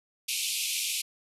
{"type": "band-pass noise", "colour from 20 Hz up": "pink", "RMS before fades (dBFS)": -31, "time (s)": [0.28, 1.02], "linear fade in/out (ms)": 10, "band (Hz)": [2300, 13000], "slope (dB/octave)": 96, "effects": []}